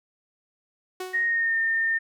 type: tone with exponential decay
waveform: sawtooth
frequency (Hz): 370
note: F#4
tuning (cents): 0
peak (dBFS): -25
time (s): 1-1.45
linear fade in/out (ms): 5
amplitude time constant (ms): 96
type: tone with pitch glide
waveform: sine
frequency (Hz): 1864.7 to 1814.8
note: A#6 to A#6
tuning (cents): 0 to -47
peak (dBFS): -21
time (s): 1.13-1.99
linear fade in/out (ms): 20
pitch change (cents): -47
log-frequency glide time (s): 1.26-1.57
effects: none